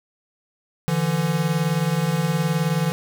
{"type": "beating tone pair", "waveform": "square", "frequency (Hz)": [148.7, 167.7], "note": ["D3", "E3"], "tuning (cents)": [22, 30], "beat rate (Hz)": 19, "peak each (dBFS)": [-24, -22], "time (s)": [0.88, 2.92], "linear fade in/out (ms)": 0, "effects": ["9-bit"]}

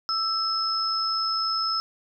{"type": "tone pair together", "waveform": "sine", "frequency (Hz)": [1318.5, 5191], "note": ["E6", "E8"], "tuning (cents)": [0, -27], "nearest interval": "2 octaves", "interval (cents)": 2373, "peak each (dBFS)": [-27, -25], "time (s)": [0.09, 1.8], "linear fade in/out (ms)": 0, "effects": []}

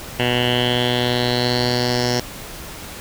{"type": "tone with low-pass filter sweep", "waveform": "10% pulse", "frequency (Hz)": 122.7, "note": "B2", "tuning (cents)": -11, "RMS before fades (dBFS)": -19, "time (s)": [0.19, 2.2], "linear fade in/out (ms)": 5, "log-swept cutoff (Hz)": [2700, 5400], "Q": 6, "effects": ["pink hiss -34 dBFS RMS until 3 s"]}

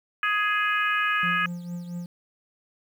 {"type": "harmonic tone", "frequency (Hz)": 417.2, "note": "G#4", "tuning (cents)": 8, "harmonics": [3, 4, 5, 6, 7], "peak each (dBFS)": [-26, -25, -34, -29, -35], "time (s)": [0.23, 1.46], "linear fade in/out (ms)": 2}
{"type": "tone with tremolo", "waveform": "triangle", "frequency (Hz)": 174.61, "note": "F3", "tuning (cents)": 0, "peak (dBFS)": -27, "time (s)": [1.23, 2.06], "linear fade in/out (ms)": 2, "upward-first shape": "triangle", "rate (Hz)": 4.4, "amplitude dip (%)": 60}
{"effects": ["9-bit"]}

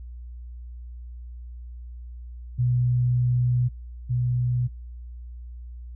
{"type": "tone pair in turn", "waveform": "sine", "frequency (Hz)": [123.47, 123.47], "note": ["B2", "B2"], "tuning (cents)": [0, 0], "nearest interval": "unison", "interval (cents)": 0, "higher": "neither", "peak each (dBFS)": [-19, -21], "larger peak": "first", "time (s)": [[2.58, 3.69], [4.09, 4.68]], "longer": "first", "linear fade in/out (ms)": 20, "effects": ["noise-tail reverb RT60 0.2 s tail -23 dB re dry", "added 60 Hz sine -36 dBFS peak until 5.95 s"]}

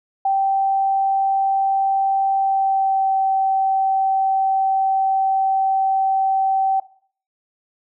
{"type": "tone with pitch glide", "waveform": "sine", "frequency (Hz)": [779, 771.8], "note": ["G5", "G5"], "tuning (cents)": [-11, -27], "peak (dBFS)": -15, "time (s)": [0.25, 6.8], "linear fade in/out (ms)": 5, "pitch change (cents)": -16, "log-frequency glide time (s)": [2.36, 3.16], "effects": ["noise-tail reverb RT60 0.5 s tail -18 dB re dry"]}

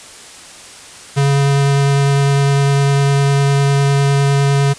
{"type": "tone with vibrato", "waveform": "square", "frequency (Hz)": 139.8, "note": "C#3", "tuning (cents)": 15, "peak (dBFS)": -11, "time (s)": [1.16, 4.74], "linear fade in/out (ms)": 20, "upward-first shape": "triangle", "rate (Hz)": 9.9, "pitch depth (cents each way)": 10, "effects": ["white hiss -36 dBFS RMS until 4.78 s", "resampled to 22050 Hz"]}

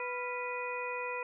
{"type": "harmonic tone with a mistuned harmonic", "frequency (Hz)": 493.9, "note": "B4", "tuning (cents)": 0, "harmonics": [1, 2, 3, 4, 5], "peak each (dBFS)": [-39, -39, -46, -44, -40], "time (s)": [0, 1.23], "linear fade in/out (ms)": 2, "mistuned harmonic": 3, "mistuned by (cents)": -110, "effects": []}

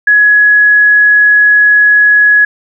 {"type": "tone", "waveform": "sine", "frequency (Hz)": 1681, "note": "G#6", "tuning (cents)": 20, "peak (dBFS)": -3, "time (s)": [0.07, 2.45], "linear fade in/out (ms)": 5, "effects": []}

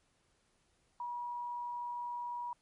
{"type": "tone", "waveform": "sine", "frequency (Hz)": 964, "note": "B5", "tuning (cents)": -42, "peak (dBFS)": -37, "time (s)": [1, 2.53], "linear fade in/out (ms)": 2, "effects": ["pink hiss -74 dBFS RMS until 2.61 s", "MP3 48 kbps"]}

